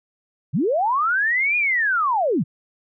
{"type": "linear two-way sweep", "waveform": "sine", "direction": "up then down", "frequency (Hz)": [109.9, 2469, 109.9], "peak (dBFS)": -17, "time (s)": [0.53, 2.44], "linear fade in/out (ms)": 20, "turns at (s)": 1.57, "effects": []}